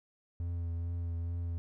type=tone with vibrato; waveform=triangle; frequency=85.2 Hz; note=F2; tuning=42 cents flat; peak=-31 dBFS; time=0.4-1.58 s; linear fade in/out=0 ms; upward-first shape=triangle; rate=2.3 Hz; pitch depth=25 cents each way; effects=none